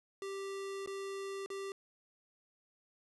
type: tone with dropouts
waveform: square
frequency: 392 Hz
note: G4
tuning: in tune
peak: -40 dBFS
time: 0.22-1.72 s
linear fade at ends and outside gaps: 1 ms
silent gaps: 0.861-0.874 / 1.461-1.502 s
effects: resampled to 24000 Hz